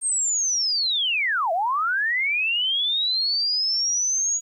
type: linear two-way sweep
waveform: sine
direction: down then up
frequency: 8630 to 635 to 6790 Hz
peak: -20 dBFS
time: 0.01-4.41 s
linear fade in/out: 50 ms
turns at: 1.52 s
effects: 10-bit